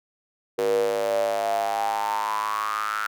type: tone with high-pass filter sweep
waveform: square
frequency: 53 Hz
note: G#1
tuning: 36 cents sharp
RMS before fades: -25 dBFS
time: 0.58-3.07 s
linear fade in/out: 5 ms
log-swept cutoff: 440 to 1400 Hz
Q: 9.5
effects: none